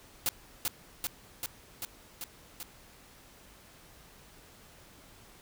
white noise with echo, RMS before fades -29 dBFS, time 0.26-0.29 s, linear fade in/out 0 ms, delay 390 ms, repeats 6, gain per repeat -2 dB, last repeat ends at 2.63 s, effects pink hiss -56 dBFS RMS until 5.41 s

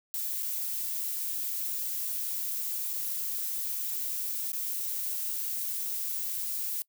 violet noise with dropouts, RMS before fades -33 dBFS, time 0.14-6.82 s, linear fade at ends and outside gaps 0 ms, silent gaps 0.424-0.429 / 2.932-2.936 / 4.518-4.532 s, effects noise-tail reverb RT60 0.1 s tail -23 dB re dry

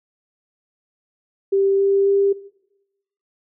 sine tone with pitch steps, 392.2 / 394.7 / 397.2 Hz, G4 / G4 / G4, +1 / +12 / +23 cents, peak -14 dBFS, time 1.52-2.33 s, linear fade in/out 10 ms, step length 270 ms, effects noise-tail reverb RT60 0.9 s tail -19 dB re dry

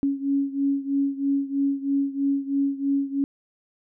sine beating tone pair, 276.8 / 279.9 Hz, C#4 / C#4, -2 / +17 cents, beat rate 3.1 Hz, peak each -23 / -26 dBFS, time 0.03-3.24 s, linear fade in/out 0 ms, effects none

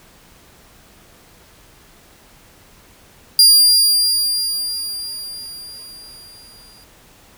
sawtooth tone with exponential decay, 4801 Hz, D8, 37 cents sharp, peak -3 dBFS, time 3.39-6.84 s, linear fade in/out 2 ms, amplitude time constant 750 ms, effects pink hiss -48 dBFS RMS until 7.37 s

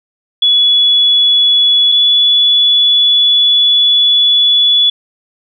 sine tone pair in turn, 3400 / 3420 Hz, G#7 / A7, +40 / -50 cents, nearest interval unison, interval 10 cents, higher second, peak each -6 dBFS, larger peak neither, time 0.42-1.92 / 1.92-4.9 s, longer second, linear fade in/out 5 ms, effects none

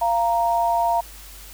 sine tone pair together, 690.6 / 932.3 Hz, F5 / A#5, -20 / 0 cents, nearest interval perfect fourth, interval 520 cents, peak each -20 dBFS, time 0.01-1.01 s, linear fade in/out 10 ms, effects added 50 Hz sine -42 dBFS peak until 1.53 s + white hiss -43 dBFS RMS until 1.53 s

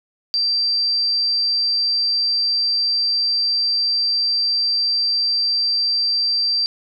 sine tone, 4697 Hz, D8, 1 cent flat, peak -16 dBFS, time 0.34-6.66 s, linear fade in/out 0 ms, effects none

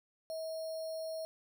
sine tone with sample-and-hold, 642 Hz, E5, 46 cents flat, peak -37 dBFS, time 0.3-1.25 s, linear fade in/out 0 ms, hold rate 4900 Hz, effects none

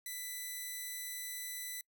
5% pulse tone, 1994 Hz, B6, 16 cents sharp, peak -30 dBFS, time 0.06-1.81 s, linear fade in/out 2 ms, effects noise-tail reverb RT60 0.1 s tail -25 dB re dry

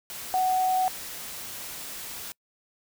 sine tone in noise, 745 Hz, F#5, 12 cents sharp, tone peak -21 dBFS, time 0.34-0.88 s, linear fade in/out 0 ms, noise white, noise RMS -38 dBFS, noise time 0.1-2.32 s, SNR +14 dB, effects noise-tail reverb RT60 0.1 s tail -26 dB re dry

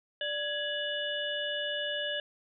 harmonic tone with a mistuned harmonic, 587.3 Hz, D5, in tune, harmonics 1 / 3 / 5 / 6, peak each -36 / -36 / -35 / -40 dBFS, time 0.21-2.2 s, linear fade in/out 2 ms, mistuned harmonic 3, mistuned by -93 cents, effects none

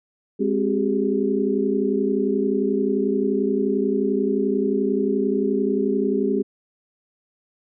sine tone cluster, 206.1 / 263.5 / 381.3 / 412.7 Hz, G#3 / C4 / G4 / G#4, -13 / +12 / -48 / -11 cents, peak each -24 dBFS, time 0.39-6.43 s, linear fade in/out 20 ms, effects none

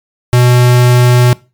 square tone, 123.3 Hz, B2, 2 cents flat, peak -5 dBFS, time 0.33-1.33 s, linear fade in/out 0 ms, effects noise-tail reverb RT60 0.3 s tail -22 dB re dry + MP3 96 kbps

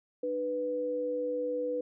sine tone pair together, 300.1 / 493.9 Hz, D4 / B4, +38 / 0 cents, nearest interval major sixth, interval 862 cents, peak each -38 / -30 dBFS, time 0.23-1.81 s, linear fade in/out 5 ms, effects none

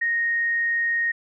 sine tone, 1863 Hz, A#6, 2 cents flat, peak -20 dBFS, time 0.01-1.12 s, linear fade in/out 10 ms, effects none

